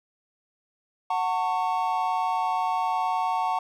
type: chord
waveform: triangle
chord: F# minor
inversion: none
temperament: equal with one note detuned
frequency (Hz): 740 / 899 / 1108.7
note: F#5 / A5 / C#6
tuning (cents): 0 / +37 / 0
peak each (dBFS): -25 / -25 / -28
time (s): 1.1-3.59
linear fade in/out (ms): 5
effects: none